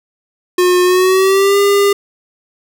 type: tone with pitch glide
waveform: square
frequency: 360.3 to 402.1 Hz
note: F#4 to G4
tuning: -46 to +44 cents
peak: -9 dBFS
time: 0.58-1.93 s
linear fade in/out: 5 ms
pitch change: +190 cents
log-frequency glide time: 0.84-1.58 s
effects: none